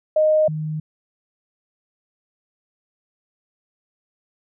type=tone pair in turn; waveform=sine; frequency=619 / 154.75 Hz; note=D#5 / D#3; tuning=-9 / -9 cents; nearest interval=2 octaves; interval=2400 cents; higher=first; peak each=-13 / -23 dBFS; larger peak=first; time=0.16-0.48 / 0.48-0.8 s; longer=neither; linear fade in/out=5 ms; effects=none